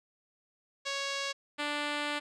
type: tone pair in turn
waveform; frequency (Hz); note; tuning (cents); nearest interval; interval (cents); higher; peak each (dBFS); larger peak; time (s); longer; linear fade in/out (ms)
5% pulse; 554.4 / 293.7; C#5 / D4; 0 / 0; major seventh; 1100; first; -20; neither; 0.85-1.33 / 1.58-2.2; second; 20
effects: low-pass 6000 Hz 12 dB/octave

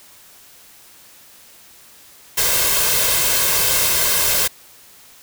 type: noise with comb filter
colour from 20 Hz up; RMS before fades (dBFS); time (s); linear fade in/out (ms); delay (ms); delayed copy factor
white; -17; 2.37-4.48; 10; 1.9; +0.6
effects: white hiss -46 dBFS RMS until 5.22 s

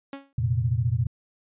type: tone with exponential decay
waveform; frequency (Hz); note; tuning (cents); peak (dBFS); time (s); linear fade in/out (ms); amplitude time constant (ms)
sawtooth; 276.2; C#4; -6; -28; 0.13-0.33; 2; 43
type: chord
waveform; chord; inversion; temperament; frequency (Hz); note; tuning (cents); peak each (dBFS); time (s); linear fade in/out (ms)
sine; F suspended fourth; none; equal; 87.31 / 116.54 / 130.81; F2 / Bb2 / C3; 0 / 0 / 0; -29 / -23 / -27; 0.38-1.07; 5
effects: resampled to 8000 Hz

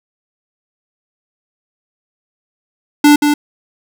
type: tone with echo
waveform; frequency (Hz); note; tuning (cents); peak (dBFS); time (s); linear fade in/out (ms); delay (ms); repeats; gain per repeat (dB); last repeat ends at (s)
square; 293.7; D4; 0; -5; 3.04-3.16; 5; 180; 1; -5; 3.34
effects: none

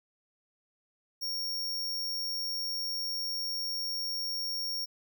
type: tone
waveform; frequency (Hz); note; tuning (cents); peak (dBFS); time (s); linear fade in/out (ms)
45% pulse; 5550; F8; -12; -32; 1.21-4.86; 20
effects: none

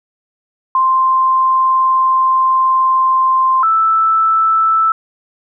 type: tone pair in turn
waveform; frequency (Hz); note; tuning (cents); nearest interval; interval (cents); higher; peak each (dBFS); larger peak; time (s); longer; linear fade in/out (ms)
sine; 1046.5 / 1318.5; C6 / E6; 0 / 0; major third; 400; second; -9; neither; 0.75-3.63 / 3.63-4.92; first; 2
effects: none

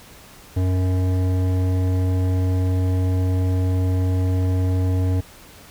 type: tone with hard clipping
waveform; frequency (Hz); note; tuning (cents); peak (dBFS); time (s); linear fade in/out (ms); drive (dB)
sine; 92.3; F#2; -4; -19; 0.56-5.21; 10; 13
effects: pink hiss -45 dBFS RMS until 5.7 s

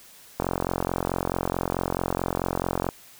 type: click train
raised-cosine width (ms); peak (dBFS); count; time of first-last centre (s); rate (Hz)
1; -10; 112; 0.4-2.889; 44.6
effects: white hiss -50 dBFS RMS until 3.19 s

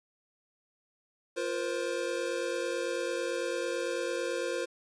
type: chord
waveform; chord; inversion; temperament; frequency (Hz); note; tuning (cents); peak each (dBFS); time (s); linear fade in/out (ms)
square; F suspended fourth; none; equal with one note detuned; 349.2 / 474.3 / 523.3; F4 / Bb4 / C5; 0 / +30 / 0; -37 / -36 / -35; 1.36-4.66; 20
effects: resampled to 22050 Hz + 10-bit

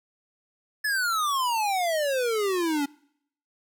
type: exponential sweep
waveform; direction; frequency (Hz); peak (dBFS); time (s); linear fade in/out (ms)
square; down; 1744 to 277.2; -24; 0.84-2.86; 10
effects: noise-tail reverb RT60 0.7 s tail -24 dB re dry

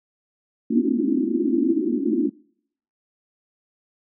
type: band-pass noise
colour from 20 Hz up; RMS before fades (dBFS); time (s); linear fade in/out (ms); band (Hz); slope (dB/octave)
white; -21; 0.7-2.3; 10; 220 to 350; 96
effects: noise-tail reverb RT60 0.7 s tail -26 dB re dry

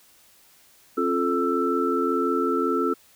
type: tone cluster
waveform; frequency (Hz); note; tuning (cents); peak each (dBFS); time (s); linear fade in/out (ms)
sine; 268.5 / 350.3 / 435.7 / 1327; C4 / F4 / A4 / E6; +45 / +5 / -17 / +11; -26; 0.97-2.94; 10
effects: white hiss -56 dBFS RMS until 3.15 s

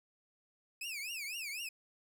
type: tone with vibrato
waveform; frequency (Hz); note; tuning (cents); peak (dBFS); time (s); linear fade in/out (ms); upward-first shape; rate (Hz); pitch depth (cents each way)
sawtooth; 2489; D#7; 0; -36; 0.81-1.69; 5; triangle; 4; 260
effects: none

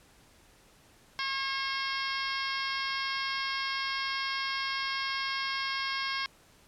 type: harmonic tone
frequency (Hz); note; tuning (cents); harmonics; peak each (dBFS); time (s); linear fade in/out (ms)
541; C#5; -42; 2 / 3 / 4 / 5 / 6 / 7 / 8 / 9 / 10; -36 / -37 / -37 / -43 / -39 / -45 / -42 / -41 / -42; 1.19-6.26; 0
effects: pink hiss -60 dBFS RMS until 6.67 s + low-pass 12000 Hz 12 dB/octave

